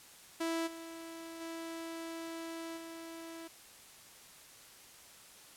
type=tone with level steps; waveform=sawtooth; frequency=329.6 Hz; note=E4; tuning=in tune; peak=-29 / -41 / -37 / -41 dBFS; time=0.4-3.48 s; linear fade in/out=10 ms; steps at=0.66 / 1.4 / 2.76 s; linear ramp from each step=20 ms; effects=white hiss -56 dBFS RMS until 5.56 s + low-pass 12000 Hz 12 dB/octave